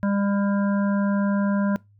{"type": "harmonic tone", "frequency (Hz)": 200.4, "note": "G3", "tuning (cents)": 38, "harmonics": [1, 3, 5, 7, 8], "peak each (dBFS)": [-20, -30, -34, -37, -38], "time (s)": [0.03, 1.76], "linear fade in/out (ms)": 0, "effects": ["noise-tail reverb RT60 0.2 s tail -22 dB re dry", "added 102 Hz sine -53 dBFS peak until 1.99 s"]}